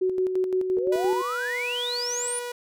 sine tone with tremolo, 371.8 Hz, F#4, 8 cents sharp, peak -20 dBFS, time 0.01-1.22 s, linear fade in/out 10 ms, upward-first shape square, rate 5.8 Hz, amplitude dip 45%
sine exponential sweep, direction up, 451 to 9970 Hz, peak -27 dBFS, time 0.77-2.39 s, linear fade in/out 0 ms
sawtooth tone with pitch glide, 490.7 to 485.9 Hz, B4 to B4, -11 to -28 cents, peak -27 dBFS, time 0.92-2.52 s, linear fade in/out 5 ms, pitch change -17 cents, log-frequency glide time 1.2-2.08 s
effects none

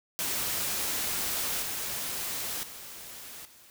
white noise with level steps, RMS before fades -31 / -34 / -44 / -55 dBFS, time 0.19-3.7 s, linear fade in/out 0 ms, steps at 1.62 / 2.63 / 3.45 s, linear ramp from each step 2 ms, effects none

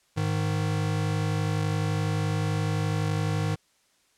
square tone pair together, 103.82 / 155.56 Hz, G#2 / D#3, 0 / 0 cents, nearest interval perfect fifth, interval 700 cents, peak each -28 dBFS, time 0.16-3.56 s, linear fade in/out 20 ms, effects white hiss -66 dBFS RMS until 4.17 s + low-pass 9000 Hz 12 dB/octave

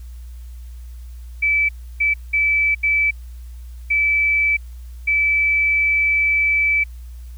sine tone bursts at uneven times, 2310 Hz, D7, 29 cents flat, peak -14 dBFS, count 6, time 1.42-1.69 / 2-2.14 / 2.33-2.75 / 2.83-3.11 / 3.9-4.57 / 5.07-6.84 s, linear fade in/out 10 ms, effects added 60 Hz sine -32 dBFS peak until 7.37 s + white hiss -55 dBFS RMS until 7.37 s

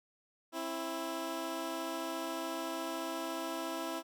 15% pulse tone pair together, 266.8 / 330 Hz, C4 / E4, +34 / +2 cents, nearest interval major third, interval 368 cents, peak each -36 / -31 dBFS, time 0.52-4.03 s, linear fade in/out 50 ms, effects none

